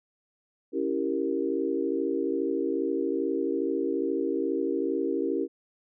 sine chord, C# diminished seventh, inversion none, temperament equal, 277.2 / 329.6 / 392 / 466.2 Hz, C#4 / E4 / G4 / Bb4, 0 / 0 / 0 / 0 cents, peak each -31 / -30 / -30 / -32 dBFS, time 0.72-5.48 s, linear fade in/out 50 ms, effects none

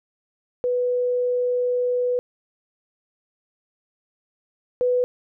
sine tone pair in turn, 493.9 / 496 Hz, B4 / B4, 0 / +7 cents, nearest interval unison, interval 7 cents, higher second, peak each -19 / -17 dBFS, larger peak second, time 0.64-2.19 / 4.81-5.04 s, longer first, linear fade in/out 0 ms, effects none

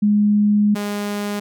sine / sawtooth tone pair in turn, 207.7 / 205.3 Hz, G#3 / G#3, 0 / -20 cents, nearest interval unison, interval 20 cents, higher first, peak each -12 / -18 dBFS, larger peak first, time 0.02-0.75 / 0.75-1.4 s, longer first, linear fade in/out 10 ms, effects none

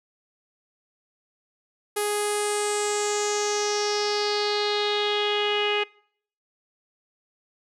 sawtooth tone with low-pass filter sweep, 415.3 Hz, G#4, in tune, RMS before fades -25 dBFS, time 1.96-5.84 s, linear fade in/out 10 ms, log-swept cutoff 11000 to 2700 Hz, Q 4.9, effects noise-tail reverb RT60 0.6 s tail -24 dB re dry

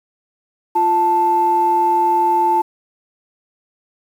sine tone pair together, 347.9 / 880 Hz, F4 / A5, -7 / 0 cents, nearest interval octave + major third, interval 1607 cents, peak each -20 / -12 dBFS, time 0.75-2.62 s, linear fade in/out 10 ms, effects tanh soft clip ceiling -5 dBFS + 7-bit

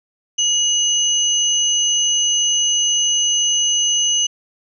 sine tone pair together, 2902 / 6149 Hz, F#7 / G8, -34 / -34 cents, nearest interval octave + minor second, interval 1300 cents, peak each -17 dBFS, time 0.38-4.27 s, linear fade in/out 10 ms, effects none

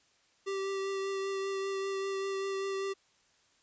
square tone with vibrato, 390 Hz, G4, 9 cents flat, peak -33 dBFS, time 0.46-2.94 s, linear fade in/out 20 ms, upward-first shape triangle, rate 5.1 Hz, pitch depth 15 cents each way, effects white hiss -68 dBFS RMS until 3.62 s + resampled to 16000 Hz

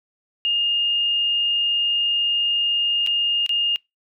sine tone with dropouts, 2831 Hz, F7, 23 cents sharp, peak -18 dBFS, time 0.45-3.76 s, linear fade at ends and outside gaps 0 ms, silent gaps 3.064-3.072 / 3.463-3.493 s, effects noise-tail reverb RT60 0.2 s tail -25 dB re dry

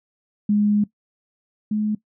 sine tone pair in turn, 207.7 / 212.3 Hz, G#3 / G#3, 0 / +38 cents, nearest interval unison, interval 38 cents, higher second, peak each -15 / -19 dBFS, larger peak first, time 0.49-0.84 / 1.71-1.95 s, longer first, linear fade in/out 5 ms, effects noise-tail reverb RT60 0.1 s tail -18 dB re dry

